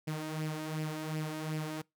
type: tone with flanger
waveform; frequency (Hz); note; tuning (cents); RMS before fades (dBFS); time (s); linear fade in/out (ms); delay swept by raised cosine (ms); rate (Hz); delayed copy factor
sawtooth; 155.56; D#3; 0; -37; 0.07-1.82; 10; 0.38 to 3.28; 2.7; +0.55
effects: noise-tail reverb RT60 0.2 s tail -25 dB re dry